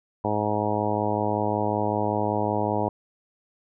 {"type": "harmonic tone", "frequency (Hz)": 105.3, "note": "G#2", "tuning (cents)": 24, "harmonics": [1, 2, 3, 4, 5, 6, 7, 8, 9], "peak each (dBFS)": [-31, -31, -31, -31, -31, -31, -31, -31, -31], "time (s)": [0.24, 2.89], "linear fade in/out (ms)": 5, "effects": []}